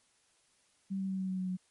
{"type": "tone with pitch steps", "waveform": "sine", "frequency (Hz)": [193.6, 191.93, 190.27, 188.63, 187.01, 185.39, 183.79], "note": ["G3", "G3", "F#3", "F#3", "F#3", "F#3", "F#3"], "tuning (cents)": [-21, -36, 49, 34, 19, 4, -11], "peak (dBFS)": -32, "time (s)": [0.9, 1.572], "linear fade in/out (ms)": 20, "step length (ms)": 96, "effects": ["white hiss -70 dBFS RMS until 1.7 s", "MP3 48 kbps"]}